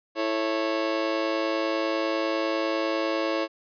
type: chord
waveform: 30% pulse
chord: A major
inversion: second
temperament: just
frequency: 330 / 440 / 550 Hz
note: E4 / A4 / C#5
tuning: +2 / 0 / -14 cents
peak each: -25 / -31 / -25 dBFS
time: 0.15-3.48 s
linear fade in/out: 50 ms
effects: resampled to 11025 Hz